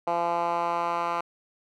10% pulse tone with band-pass filter sweep, 171 Hz, F3, 36 cents flat, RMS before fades -27 dBFS, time 0.07-1.21 s, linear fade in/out 5 ms, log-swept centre 790 to 1200 Hz, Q 2, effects none

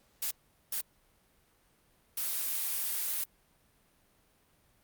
blue noise bursts at uneven times, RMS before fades -33 dBFS, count 3, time 0.22-0.31 / 0.72-0.81 / 2.17-3.24 s, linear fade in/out 5 ms, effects pink hiss -68 dBFS RMS until 4.83 s + Opus 48 kbps

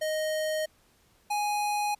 square tone pair in turn, 622.3 / 830.7 Hz, D#5 / G#5, 0 / 0 cents, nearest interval perfect fourth, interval 500 cents, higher second, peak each -28 / -27 dBFS, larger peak second, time 0.01-0.66 / 1.3-1.95 s, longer neither, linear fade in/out 10 ms, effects pink hiss -64 dBFS RMS until 1.99 s + resampled to 32000 Hz

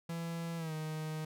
45% pulse tone with pitch glide, 167.2 to 156 Hz, E3 to D#3, +25 to +5 cents, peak -37 dBFS, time 0.09-1.25 s, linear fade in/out 5 ms, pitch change -120 cents, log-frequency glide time 0.57-0.73 s, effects none

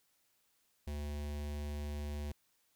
square tone with notch filter, 73.42 Hz, D2, in tune, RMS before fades -40 dBFS, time 0.87-2.32 s, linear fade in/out 5 ms, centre 1300 Hz, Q 1.9, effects white hiss -75 dBFS RMS until 2.75 s

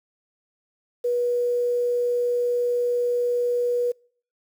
sine tone with quantisation, 485.3 Hz, B4, 30 cents flat, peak -20 dBFS, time 1.04-3.92 s, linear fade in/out 10 ms, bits 8, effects noise-tail reverb RT60 0.5 s tail -26 dB re dry

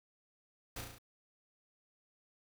pink noise with echo, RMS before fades -43 dBFS, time 0.76-0.81 s, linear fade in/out 5 ms, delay 35 ms, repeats 5, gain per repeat -3 dB, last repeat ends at 0.985 s, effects none

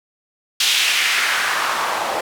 white noise with band-pass filter sweep, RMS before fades -19 dBFS, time 0.6-2.21 s, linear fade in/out 5 ms, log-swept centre 3500 to 690 Hz, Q 1.8, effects none

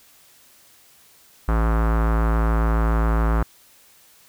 square tone with low-pass filter, 55.8 Hz, A1, 25 cents sharp, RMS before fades -19 dBFS, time 1.48-3.43 s, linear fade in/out 5 ms, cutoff 1300 Hz, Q 2.7, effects white hiss -53 dBFS RMS until 4.28 s

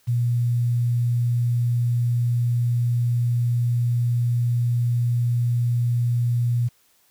sine tone with quantisation, 120 Hz, B2, 49 cents flat, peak -18 dBFS, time 0.07-6.69 s, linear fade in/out 20 ms, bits 8, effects white hiss -61 dBFS RMS until 7.1 s

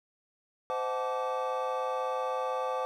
triangle tone cluster, 516 / 632 / 742 / 869 / 1164 Hz, C5 / D#5 / F#5 / A5 / D6, -24 / +27 / +5 / -22 / -16 cents, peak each -31 / -39 / -36 / -35 / -34 dBFS, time 0.7-2.85 s, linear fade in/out 0 ms, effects none

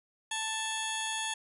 15% pulse tone pair together, 883 / 3334 Hz, A5 / G#7, +6 / +6 cents, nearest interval octave + major seventh, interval 2300 cents, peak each -28 dBFS, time 0.31-1.34 s, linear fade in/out 5 ms, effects resampled to 24000 Hz

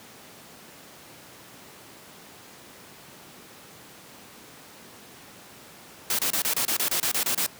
white noise bursts, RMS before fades -25 dBFS, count 12, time 6.1-7.464 s, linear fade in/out 2 ms, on 88 ms, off 28 ms, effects pink hiss -47 dBFS RMS until 7.59 s + high-pass 150 Hz 12 dB/octave

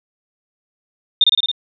sine tone with echo, 3639 Hz, A#7, 42 cents flat, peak -7 dBFS, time 1.21-1.24 s, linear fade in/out 2 ms, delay 55 ms, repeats 5, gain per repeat -2 dB, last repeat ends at 1.515 s, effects none

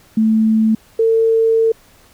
sine tone pair in turn, 220 / 450.5 Hz, A3 / A4, 0 / +41 cents, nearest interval octave, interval 1241 cents, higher second, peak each -10 dBFS, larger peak neither, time 0.17-0.75 / 0.99-1.72 s, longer second, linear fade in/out 5 ms, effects pink hiss -49 dBFS RMS until 2.13 s

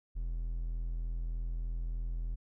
triangle tone, 41.64 Hz, E1, 18 cents sharp, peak -31 dBFS, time 0.15-2.36 s, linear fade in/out 20 ms, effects none

